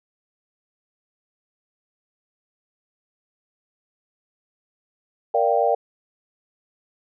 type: chord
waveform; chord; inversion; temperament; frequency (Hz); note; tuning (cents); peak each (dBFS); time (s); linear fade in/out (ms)
sine; G minor seventh; first; equal with one note detuned; 466.2 / 587.3 / 694.4 / 784; Bb4 / D5 / F5 / G5; 0 / 0 / -10 / 0; -22; 5.34-5.75; 5
effects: none